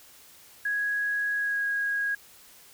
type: tone with pitch glide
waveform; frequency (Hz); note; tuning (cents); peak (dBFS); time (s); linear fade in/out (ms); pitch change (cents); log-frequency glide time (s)
sine; 1661.2 to 1644; G#6 to G#6; 0 to -18; -25; 0.65-2.15; 5; -18; 1.36-1.66
effects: white hiss -53 dBFS RMS until 2.73 s